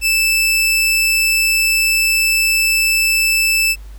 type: tone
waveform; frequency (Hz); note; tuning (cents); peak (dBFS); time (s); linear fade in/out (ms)
sawtooth; 2637; E7; 0; -9; 0.01-3.76; 50
effects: added 50 Hz sine -31 dBFS peak until 3.98 s + pink hiss -49 dBFS RMS until 3.98 s